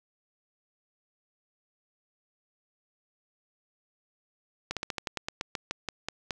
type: slowing click train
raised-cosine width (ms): 0.2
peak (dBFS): -14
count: 14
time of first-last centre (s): 4.71-6.308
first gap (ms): 57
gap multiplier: 1.12
effects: none